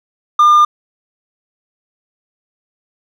sine tone with hard clipping, 1204 Hz, D6, 43 cents sharp, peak -6 dBFS, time 0.39-0.65 s, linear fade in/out 5 ms, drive 2 dB, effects none

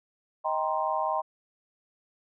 sine chord, C minor seventh, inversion first, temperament just, 627.9 / 784.9 / 941.9 / 1046.5 Hz, Eb5 / G5 / Bb5 / C6, +16 / +2 / +18 / 0 cents, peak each -31 dBFS, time 0.44-1.22 s, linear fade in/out 20 ms, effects none

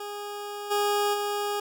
20% pulse tone with level steps, 411.3 Hz, G#4, 17 cents flat, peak -29 / -18 / -22 dBFS, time 0-1.6 s, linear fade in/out 5 ms, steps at 0.7 / 1.13 s, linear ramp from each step 20 ms, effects none

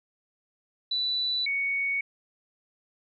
sine tone pair in turn, 3969 / 2228 Hz, B7 / C#7, +8 / +8 cents, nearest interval minor seventh, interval 1000 cents, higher first, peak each -25 dBFS, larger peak neither, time 0.91-1.46 / 1.46-2.01 s, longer neither, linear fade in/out 5 ms, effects none

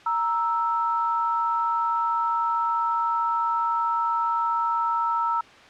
sine tone pair together, 932.3 / 1318.5 Hz, A#5 / E6, 0 / 0 cents, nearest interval tritone, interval 600 cents, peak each -24 dBFS, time 0.06-5.41 s, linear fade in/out 5 ms, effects white hiss -48 dBFS RMS until 5.69 s + low-pass 3000 Hz 12 dB/octave

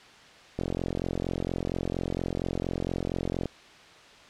click train, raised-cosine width 2 ms, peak -16 dBFS, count 128, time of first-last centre 0.59-3.457 s, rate 44.3 Hz, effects white hiss -51 dBFS RMS until 4.29 s + low-pass 4000 Hz 12 dB/octave

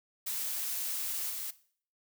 blue noise with level steps, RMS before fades -35 / -38 dBFS, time 0.26-1.51 s, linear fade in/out 10 ms, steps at 1.3 s, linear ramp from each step 2 ms, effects noise-tail reverb RT60 0.5 s tail -17 dB re dry

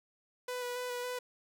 sawtooth tone with vibrato, 493.9 Hz, B4, in tune, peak -32 dBFS, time 0.48-1.19 s, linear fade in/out 5 ms, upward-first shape square, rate 3.6 Hz, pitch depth 14 cents each way, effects none

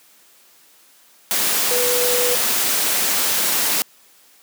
sine tone in noise, 492 Hz, B4, 7 cents flat, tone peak -20 dBFS, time 1.71-2.35 s, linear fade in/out 0 ms, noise white, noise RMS -19 dBFS, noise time 1.31-3.82 s, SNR -4 dB, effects white hiss -52 dBFS RMS until 4.42 s + high-pass 200 Hz 12 dB/octave

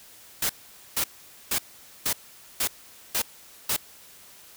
white noise bursts, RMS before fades -25 dBFS, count 7, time 0.42-3.765 s, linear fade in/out 5 ms, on 75 ms, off 470 ms, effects white hiss -50 dBFS RMS until 4.56 s

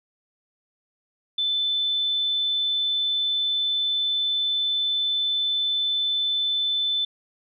sine tone, 3520 Hz, A7, in tune, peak -21 dBFS, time 1.38-7.05 s, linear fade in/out 5 ms, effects none

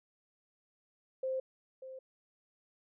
sine tone with echo, 523.3 Hz, C5, in tune, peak -32 dBFS, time 1.23-1.4 s, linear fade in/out 5 ms, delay 590 ms, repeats 1, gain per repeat -12 dB, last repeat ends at 1.99 s, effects none

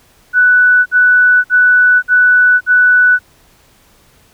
sine tone bursts, 1486 Hz, F#6, 7 cents sharp, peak -5 dBFS, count 5, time 0.33-3.192 s, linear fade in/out 50 ms, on 530 ms, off 53 ms, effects pink hiss -49 dBFS RMS until 4.33 s

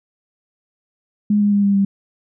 sine tone with pitch steps, 207.7 / 205.1 / 202.5 / 199.93 / 197.41 Hz, G#3 / G#3 / G#3 / G3 / G3, 0 / -21 / -43 / +34 / +12 cents, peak -12 dBFS, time 1.3-1.85 s, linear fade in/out 5 ms, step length 110 ms, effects none

